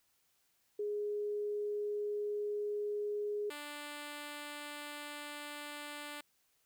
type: tone pair in turn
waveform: sine / 5% pulse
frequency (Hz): 415.3 / 293.7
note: G#4 / D4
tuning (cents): 0 / 0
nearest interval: tritone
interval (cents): 600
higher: first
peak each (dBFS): -34 / -32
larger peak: second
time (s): 0.79-3.5 / 3.5-6.21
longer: neither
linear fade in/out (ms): 5
effects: white hiss -75 dBFS RMS until 6.65 s